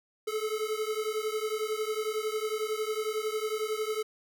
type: beating tone pair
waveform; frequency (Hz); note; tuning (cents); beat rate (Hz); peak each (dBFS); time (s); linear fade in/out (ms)
square; 427.3 / 438.3; G#4 / A4; +49 / -7; 11; -33 / -34; 0.27-4.03; 10
effects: none